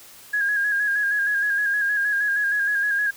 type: tone with vibrato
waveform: sine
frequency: 1646 Hz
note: G#6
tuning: 16 cents flat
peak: -19 dBFS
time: 0.33-3.11 s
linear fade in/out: 10 ms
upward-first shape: square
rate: 6.4 Hz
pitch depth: 34 cents each way
effects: white hiss -46 dBFS RMS until 3.16 s